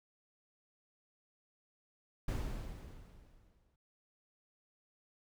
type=noise with exponential decay; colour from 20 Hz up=brown; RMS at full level=-34 dBFS; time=2.28-3.76 s; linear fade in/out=5 ms; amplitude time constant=320 ms; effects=none